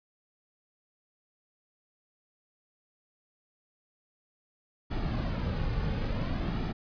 brown noise with flanger, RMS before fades -31 dBFS, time 4.9-6.73 s, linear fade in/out 20 ms, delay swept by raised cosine 1.9 to 3.1 ms, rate 0.57 Hz, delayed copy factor -0.5, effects resampled to 11025 Hz

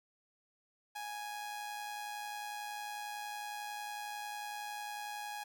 sawtooth tone with amplitude modulation, 830.6 Hz, G#5, in tune, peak -35 dBFS, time 0.95-5.44 s, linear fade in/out 10 ms, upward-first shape sine, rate 111 Hz, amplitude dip 40%, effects 12-bit

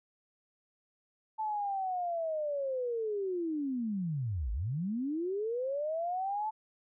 sine linear two-way sweep, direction down then up, 880 to 49 to 880 Hz, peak -31 dBFS, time 1.38-6.51 s, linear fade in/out 20 ms, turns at 4.52 s, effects none

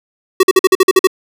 square tone bursts, 376.6 Hz, F#4, 31 cents sharp, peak -5 dBFS, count 9, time 0.4-1.072 s, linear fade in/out 5 ms, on 32 ms, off 48 ms, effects none

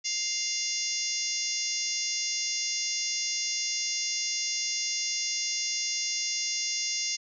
harmonic tone with a mistuned harmonic, 698.5 Hz, F5, in tune, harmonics 3 / 4 / 5 / 6 / 7 / 8 / 9 / 10, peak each -38 / -39 / -41 / -41 / -34 / -33 / -34 / -41 dBFS, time 0.04-7.17 s, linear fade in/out 20 ms, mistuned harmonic 9, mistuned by +20 cents, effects none

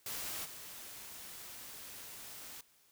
white noise with level steps, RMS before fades -41 / -49 dBFS, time 0.06-2.61 s, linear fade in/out 2 ms, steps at 0.44 s, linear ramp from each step 20 ms, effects white hiss -68 dBFS RMS until 2.91 s

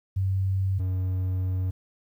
sine / triangle tone pair in turn, 95.8 / 92.7 Hz, G2 / F#2, -39 / +4 cents, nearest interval minor second, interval 57 cents, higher first, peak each -22 dBFS, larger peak neither, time 0.16-0.79 / 0.79-1.71 s, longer second, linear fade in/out 10 ms, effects 10-bit

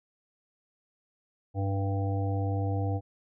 harmonic tone with a mistuned harmonic, 98 Hz, G2, in tune, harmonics 1 / 3 / 5 / 7 / 8, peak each -27 / -36 / -38 / -40 / -40 dBFS, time 1.54-3.01 s, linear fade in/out 50 ms, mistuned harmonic 1, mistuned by +26 cents, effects none

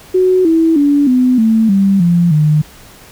sine tone with pitch steps, 370 / 325.8 / 287 / 252.7 / 222.6 / 196 / 172.61 / 152.01 Hz, F#4 / E4 / D4 / B3 / A3 / G3 / F3 / D#3, 0 / -20 / -40 / +40 / +20 / 0 / -20 / -40 cents, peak -7 dBFS, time 0.14-2.62 s, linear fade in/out 10 ms, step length 310 ms, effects pink hiss -39 dBFS RMS until 3.11 s

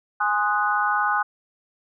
sine chord, Ab dominant seventh, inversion none, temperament equal, 830.6 / 1046.5 / 1244.5 / 1480 Hz, Ab5 / C6 / Eb6 / Gb6, 0 / 0 / 0 / 0 cents, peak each -24 / -28 / -24 / -24 dBFS, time 0.2-1.23 s, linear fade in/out 10 ms, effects none

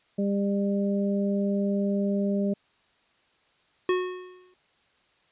harmonic tone, 200 Hz, G3, 35 cents sharp, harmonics 1 / 2 / 3, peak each -24 / -31 / -32 dBFS, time 0.18-2.54 s, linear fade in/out 10 ms
square tone with exponential decay, 365.4 Hz, F#4, 22 cents flat, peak -20 dBFS, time 3.89-4.54 s, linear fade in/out 2 ms, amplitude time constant 140 ms
effects white hiss -65 dBFS RMS until 5.31 s + resampled to 8000 Hz

